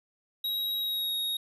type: tone with pitch glide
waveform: square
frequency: 3828 to 3760 Hz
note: A#7 to A#7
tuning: +45 to +14 cents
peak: -29 dBFS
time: 0.44-1.37 s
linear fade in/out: 5 ms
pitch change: -31 cents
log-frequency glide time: 0.77-1.15 s
effects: none